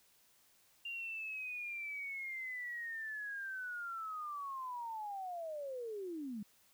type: linear sweep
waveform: sine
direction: down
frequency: 2794 to 196 Hz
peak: -40 dBFS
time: 0.85-6.43 s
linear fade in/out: 5 ms
effects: white hiss -69 dBFS RMS until 6.73 s